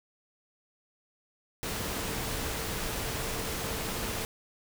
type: tone in noise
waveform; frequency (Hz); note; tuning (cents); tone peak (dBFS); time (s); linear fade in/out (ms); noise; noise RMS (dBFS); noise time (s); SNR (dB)
sine; 448.7; A4; +34; -44; 1.63-4.25; 0; pink; -34; 1.63-4.25; -13
effects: none